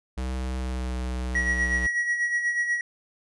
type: tone with pitch glide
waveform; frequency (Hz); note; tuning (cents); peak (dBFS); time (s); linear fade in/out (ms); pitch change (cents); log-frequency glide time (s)
square; 64 to 62.79; C2 to B1; -38 to +29; -28; 0.17-1.87; 10; -33; 0.54-0.94
type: tone with tremolo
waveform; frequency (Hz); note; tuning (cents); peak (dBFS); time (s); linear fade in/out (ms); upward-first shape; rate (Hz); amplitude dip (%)
triangle; 1915; A#6; +46; -19; 1.35-2.81; 2; sine; 8.2; 55
effects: resampled to 24000 Hz

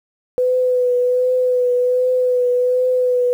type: tone with vibrato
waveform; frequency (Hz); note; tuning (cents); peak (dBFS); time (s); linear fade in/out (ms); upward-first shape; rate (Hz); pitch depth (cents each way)
sine; 499.8; B4; +21; -13; 0.38-3.33; 0; triangle; 1.3; 28
effects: 8-bit

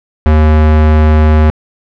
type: tone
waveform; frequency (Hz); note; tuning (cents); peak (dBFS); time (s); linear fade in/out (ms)
square; 77.2; D#2; -13; -5; 0.26-1.5; 0
effects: low-pass 2000 Hz 12 dB/octave

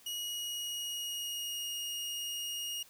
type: tone with pitch glide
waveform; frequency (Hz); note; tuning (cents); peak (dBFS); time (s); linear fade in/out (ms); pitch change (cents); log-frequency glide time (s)
sawtooth; 2900 to 2863; F#7 to F7; -35 to +42; -33; 0.06-2.83; 5; -23; 0.21-1.71
effects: white hiss -60 dBFS RMS until 2.89 s

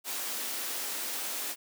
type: high-pass noise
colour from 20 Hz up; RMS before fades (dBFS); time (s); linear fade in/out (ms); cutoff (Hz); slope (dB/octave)
white; -35; 0.04-1.56; 50; 220; 48
effects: none

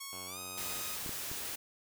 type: tone with pitch glide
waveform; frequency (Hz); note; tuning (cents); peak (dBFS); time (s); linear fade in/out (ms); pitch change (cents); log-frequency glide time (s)
5% pulse; 1102 to 1251.3; C#6 to D#6; -11 to +9; -30; 0-0.96; 10; +220; 0.26-0.39
type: tone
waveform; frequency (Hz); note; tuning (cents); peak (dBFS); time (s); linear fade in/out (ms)
5% pulse; 92.5; F#2; 0; -37; 0.12-0.82; 10
type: noise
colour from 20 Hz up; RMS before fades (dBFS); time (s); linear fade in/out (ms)
white; -40; 0.57-1.56; 10
type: clicks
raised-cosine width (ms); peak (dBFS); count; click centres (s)
3; -31; 3; 1.062 / 1.093 / 1.315
effects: none

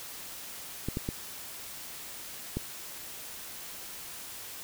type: clicks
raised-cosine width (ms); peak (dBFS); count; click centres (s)
3; -18; 4; 0.886 / 0.971 / 1.089 / 2.57
effects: white hiss -43 dBFS RMS until 4.63 s

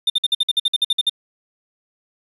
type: tone bursts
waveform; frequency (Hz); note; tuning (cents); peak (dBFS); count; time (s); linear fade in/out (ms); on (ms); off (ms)
triangle; 3611; A7; +44; -12; 13; 0.07-1.096; 5; 30; 53
effects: resampled to 32000 Hz + 8-bit

